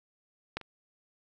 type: clicks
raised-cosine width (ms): 0.3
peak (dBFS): -17 / -30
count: 2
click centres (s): 0.57 / 0.613
effects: none